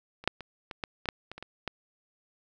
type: clicks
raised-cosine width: 0.3 ms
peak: -29 / -7 / -25 / -22 / -16 / -21 / -10 / -24 / -27 / -24 / -16 dBFS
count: 11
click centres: 0.24 / 0.276 / 0.407 / 0.712 / 0.838 / 1.057 / 1.088 / 1.316 / 1.38 / 1.426 / 1.677 s
effects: none